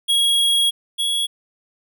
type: tone pair in turn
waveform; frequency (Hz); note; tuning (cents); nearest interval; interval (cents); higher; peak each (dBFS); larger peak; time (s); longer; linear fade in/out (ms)
square; 3307 / 3342; G#7 / G#7; -8 / +10; unison; 18; second; -15 / -19; first; 0.08-0.71 / 0.98-1.27; first; 20
effects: none